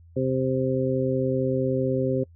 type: harmonic tone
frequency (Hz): 130.81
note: C3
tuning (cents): 0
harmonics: 1 / 2 / 3 / 4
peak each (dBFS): -27 / -27 / -27 / -27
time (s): 0.16-2.24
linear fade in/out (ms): 10
effects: noise-tail reverb RT60 0.1 s tail -25 dB re dry + added 84 Hz sine -48 dBFS peak until 2.35 s